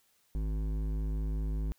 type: tone with hard clipping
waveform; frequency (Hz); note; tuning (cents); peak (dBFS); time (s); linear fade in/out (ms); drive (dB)
sine; 52.5; G#1; +19; -32; 0.35-1.72; 0; 12
effects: white hiss -70 dBFS RMS until 1.78 s